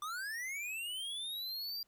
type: linear sweep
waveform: square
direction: up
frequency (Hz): 1169 to 4776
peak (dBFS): -39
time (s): 0.02-1.83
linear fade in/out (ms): 2
effects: pink hiss -75 dBFS RMS until 1.87 s